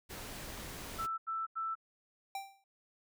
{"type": "noise", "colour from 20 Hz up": "pink", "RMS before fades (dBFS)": -45, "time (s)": [0.09, 1.07], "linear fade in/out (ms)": 20}
{"type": "tone bursts", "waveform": "sine", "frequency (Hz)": 1325, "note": "E6", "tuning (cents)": 9, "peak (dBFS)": -34, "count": 3, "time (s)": [0.98, 1.754], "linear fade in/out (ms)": 20, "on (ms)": 200, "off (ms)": 87}
{"type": "tone with exponential decay", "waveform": "square", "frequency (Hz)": 784, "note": "G5", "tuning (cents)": 0, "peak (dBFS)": -36, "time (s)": [2.35, 2.64], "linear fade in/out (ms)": 2, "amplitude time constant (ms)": 62}
{"effects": []}